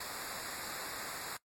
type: noise with comb filter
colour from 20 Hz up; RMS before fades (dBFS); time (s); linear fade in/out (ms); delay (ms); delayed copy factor
pink; -42; 0-1.37; 5; 0.33; -0.9
effects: noise-tail reverb RT60 0.1 s tail -19 dB re dry + MP3 64 kbps